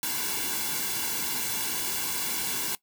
white noise with comb filter, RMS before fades -30 dBFS, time 0.03-2.75 s, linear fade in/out 0 ms, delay 1.6 ms, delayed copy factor -0.8, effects noise-tail reverb RT60 0.1 s tail -19 dB re dry

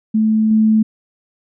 sine tone with level steps, 218.1 Hz, A3, 15 cents flat, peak -11 / -9 dBFS, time 0.14-0.83 s, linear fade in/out 10 ms, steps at 0.51 s, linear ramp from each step 2 ms, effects none

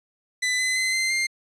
sawtooth tone with pitch steps, 2001 / 2025 / 2050 / 2075 / 2100 Hz, B6 / B6 / C7 / C7 / C7, +22 / +43 / -36 / -15 / +6 cents, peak -18 dBFS, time 0.42-1.27 s, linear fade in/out 10 ms, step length 170 ms, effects resampled to 22050 Hz

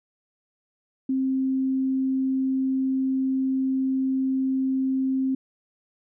sine tone, 264.2 Hz, C4, 17 cents sharp, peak -21 dBFS, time 1.09-5.35 s, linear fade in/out 5 ms, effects none

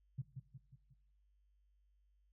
sine tone with echo, 133 Hz, C3, 29 cents sharp, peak -37 dBFS, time 0.18-0.22 s, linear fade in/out 10 ms, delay 180 ms, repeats 4, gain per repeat -6 dB, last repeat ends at 0.94 s, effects noise-tail reverb RT60 0.8 s tail -19 dB re dry + added 50 Hz sine -70 dBFS peak until 2.32 s

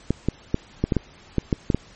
clicks, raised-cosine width 3 ms, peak -6 dBFS, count 10, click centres 0.106 / 0.286 / 0.544 / 0.84 / 0.922 / 0.967 / 1.383 / 1.528 / 1.702 / 1.746 s, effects pink hiss -49 dBFS RMS until 1.95 s + MP3 32 kbps

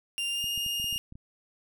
40% pulse tone with pitch glide, 2794 to 2835 Hz, F7 to F7, 0 to +25 cents, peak -28 dBFS, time 0.18-0.98 s, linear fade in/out 0 ms, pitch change +25 cents, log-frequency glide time 0.3-0.46 s
clicks, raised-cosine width 5 ms, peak -33 dBFS, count 9, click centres 0.442 / 0.577 / 0.663 / 0.799 / 0.843 / 0.927 / 0.96 / 1.124 / 1.155 s
effects none

